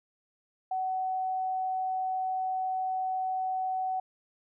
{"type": "tone", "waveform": "sine", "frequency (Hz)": 751, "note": "F#5", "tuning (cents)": 26, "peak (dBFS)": -28, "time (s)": [0.71, 4], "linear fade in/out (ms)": 5, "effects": []}